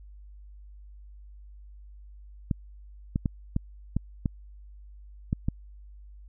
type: clicks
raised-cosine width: 5 ms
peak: -13 dBFS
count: 8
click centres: 2.512 / 3.159 / 3.258 / 3.564 / 3.966 / 4.258 / 5.329 / 5.485 s
effects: added 50 Hz sine -45 dBFS peak until 6.28 s